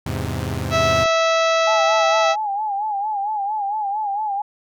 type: chord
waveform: sawtooth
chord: E augmented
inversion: none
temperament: equal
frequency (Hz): 82.41 / 103.83 / 130.81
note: E2 / G#2 / B#2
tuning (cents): 0 / 0 / 0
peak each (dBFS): -23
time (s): 0.06-1.04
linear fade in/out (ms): 5
type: clicks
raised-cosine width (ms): 2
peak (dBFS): -20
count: 2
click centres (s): 0.273 / 1.057
type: harmonic tone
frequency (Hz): 655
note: E5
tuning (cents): -11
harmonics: 1 / 2 / 3 / 4 / 5 / 6 / 7 / 8 / 9 / 10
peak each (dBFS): -17 / -20 / -27 / -26 / -31 / -29 / -36 / -36 / -35 / -39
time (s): 0.7-2.36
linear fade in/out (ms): 50
type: tone with vibrato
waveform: sine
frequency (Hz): 828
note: G#5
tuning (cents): -5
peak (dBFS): -20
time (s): 1.67-4.42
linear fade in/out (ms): 5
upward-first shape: sine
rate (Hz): 4.4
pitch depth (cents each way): 89
effects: none